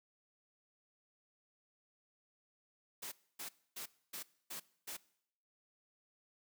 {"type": "noise bursts", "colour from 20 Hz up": "white", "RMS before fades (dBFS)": -45, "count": 6, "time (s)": [3.02, 4.97], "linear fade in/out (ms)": 10, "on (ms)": 100, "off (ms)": 270, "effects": ["noise-tail reverb RT60 0.7 s tail -21 dB re dry", "high-pass 150 Hz 12 dB/octave"]}